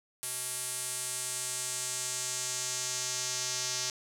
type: tone with band-pass filter sweep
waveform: square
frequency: 126.1 Hz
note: B2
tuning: 36 cents sharp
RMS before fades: -35 dBFS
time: 0.23-3.9 s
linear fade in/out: 0 ms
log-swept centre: 10000 to 5900 Hz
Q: 2.4
effects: none

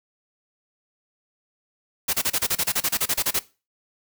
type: noise bursts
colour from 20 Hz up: white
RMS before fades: -22 dBFS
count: 16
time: 2.08-3.394 s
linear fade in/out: 10 ms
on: 54 ms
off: 30 ms
effects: noise-tail reverb RT60 0.3 s tail -19 dB re dry

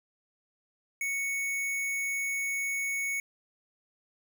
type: tone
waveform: square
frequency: 2219 Hz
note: C#7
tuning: 1 cent sharp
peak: -30 dBFS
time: 1.01-3.2 s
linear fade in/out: 2 ms
effects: none

